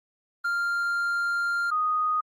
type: tone pair in turn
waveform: triangle / sine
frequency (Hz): 1395 / 1242.6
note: F6 / D#6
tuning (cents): -2 / -3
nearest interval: major second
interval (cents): 201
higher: first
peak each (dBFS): -22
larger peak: neither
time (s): 0.44-1.71 / 1.71-2.21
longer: first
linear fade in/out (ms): 10
effects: Opus 24 kbps